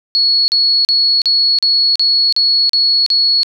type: tone bursts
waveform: sine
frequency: 4365 Hz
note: C#8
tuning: 28 cents flat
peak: -9 dBFS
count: 9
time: 0.15-3.432 s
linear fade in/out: 0 ms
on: 330 ms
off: 39 ms
effects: none